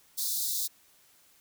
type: high-pass noise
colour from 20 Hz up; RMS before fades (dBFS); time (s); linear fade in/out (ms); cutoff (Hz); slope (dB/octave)
white; -31; 0.17-0.68; 20; 3600; 96
effects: white hiss -62 dBFS RMS until 1.4 s